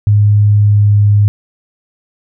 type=tone with pitch glide; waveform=sine; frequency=103.83 to 103.11 Hz; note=G#2 to G#2; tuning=0 to -12 cents; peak=-5 dBFS; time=0.07-1.28 s; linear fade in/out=0 ms; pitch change=-12 cents; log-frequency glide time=0.56-0.94 s; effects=none